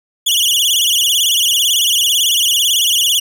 sawtooth tone with vibrato, 3136 Hz, G7, in tune, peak -8 dBFS, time 0.26-3.2 s, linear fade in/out 10 ms, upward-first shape sine, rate 18 Hz, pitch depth 180 cents each way, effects none

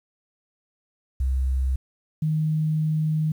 sine tone pair in turn, 65.41 / 155.57 Hz, C2 / D#3, 0 / 0 cents, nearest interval octave + minor third, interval 1500 cents, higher second, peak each -20 dBFS, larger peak neither, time 1.2-1.76 / 2.22-3.32 s, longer second, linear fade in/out 5 ms, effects 9-bit

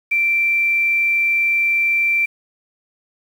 sine tone with quantisation, 2349 Hz, D7, in tune, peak -14 dBFS, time 0.11-2.26 s, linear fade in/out 10 ms, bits 7, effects none

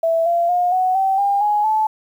sine tone with pitch steps, 659.3 / 685.7 / 713.2 / 741.8 / 771.5 / 802.4 / 834.5 / 867.9 Hz, E5 / F5 / F5 / F#5 / G5 / G5 / G#5 / A5, 0 / -32 / +36 / +4 / -28 / +40 / +8 / -24 cents, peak -14 dBFS, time 0.03-1.87 s, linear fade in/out 5 ms, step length 230 ms, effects 8-bit

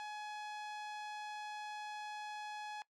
sawtooth tone, 843 Hz, G#5, 26 cents sharp, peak -39 dBFS, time 0-2.82 s, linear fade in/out 0 ms, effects noise-tail reverb RT60 0.1 s tail -20 dB re dry + low-pass 5000 Hz 12 dB/octave

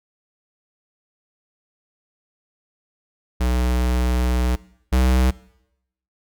square tone pair in turn, 61.74 / 63.55 Hz, B1 / C2, 0 / -50 cents, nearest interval minor second, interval 50 cents, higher second, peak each -18 / -15 dBFS, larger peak second, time 3.4-4.56 / 4.92-5.31 s, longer first, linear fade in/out 10 ms, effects noise-tail reverb RT60 0.8 s tail -21 dB re dry

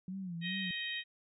sine tone with vibrato, 180 Hz, F#3, 47 cents flat, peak -38 dBFS, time 0.08-0.71 s, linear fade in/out 2 ms, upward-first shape sine, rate 2.5 Hz, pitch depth 130 cents each way
harmonic tone, 627 Hz, D#5, 13 cents sharp, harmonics 3 / 4 / 5 / 6, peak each -40 / -43 / -42 / -42 dBFS, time 0.41-1.04 s, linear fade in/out 50 ms
effects none

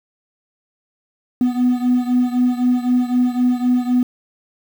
triangle beating tone pair, 246.9 / 250.8 Hz, B3 / B3, 0 / +27 cents, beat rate 3.9 Hz, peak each -13 / -16 dBFS, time 1.41-4.03 s, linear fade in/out 2 ms, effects tanh soft clip ceiling -7 dBFS + 7-bit

